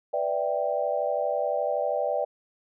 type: chord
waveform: sine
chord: E minor seventh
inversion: second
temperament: equal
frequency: 493.9 / 587.3 / 659.3 / 784 Hz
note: B4 / D5 / E5 / G5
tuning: 0 / 0 / 0 / 0 cents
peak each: -31 / -27 / -31 / -31 dBFS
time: 0.13-2.25 s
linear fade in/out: 10 ms
effects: none